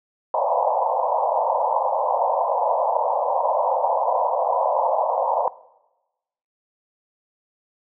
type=band-pass noise; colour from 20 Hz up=white; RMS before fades=-21 dBFS; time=0.34-5.48 s; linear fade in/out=2 ms; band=510 to 1000 Hz; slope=96 dB/octave; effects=noise-tail reverb RT60 1.0 s tail -20 dB re dry